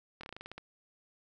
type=slowing click train; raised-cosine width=0.3 ms; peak=-28 dBFS; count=10; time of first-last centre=0.21-0.58 s; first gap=24 ms; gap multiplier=1.13; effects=none